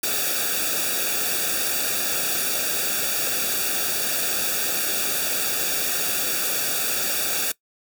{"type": "noise with comb filter", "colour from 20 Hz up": "white", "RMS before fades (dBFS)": -24, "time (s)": [0.03, 7.52], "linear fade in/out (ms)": 5, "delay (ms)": 0.97, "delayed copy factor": -0.9, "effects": ["noise-tail reverb RT60 0.1 s tail -21 dB re dry"]}